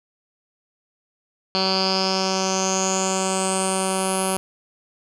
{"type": "tone with low-pass filter sweep", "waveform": "10% pulse", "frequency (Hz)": 189.7, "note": "F#3", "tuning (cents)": 43, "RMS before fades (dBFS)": -22, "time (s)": [1.55, 4.37], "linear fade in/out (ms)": 0, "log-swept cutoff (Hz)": [4400, 11000], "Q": 8.9, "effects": []}